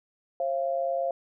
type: tone pair together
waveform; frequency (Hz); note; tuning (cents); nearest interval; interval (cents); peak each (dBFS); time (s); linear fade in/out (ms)
sine; 537 / 685.6; C5 / F5; +45 / -32; major third; 423; -28; 0.4-1.11; 2
effects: none